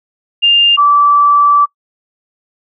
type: tone pair in turn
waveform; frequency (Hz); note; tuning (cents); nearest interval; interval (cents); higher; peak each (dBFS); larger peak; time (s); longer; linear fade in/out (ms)
sine; 2804 / 1160; F7 / D6; +6 / -22; octave + minor third; 1528; first; -5; neither; 0.42-0.77 / 0.77-1.66; second; 20
effects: noise-tail reverb RT60 0.1 s tail -24 dB re dry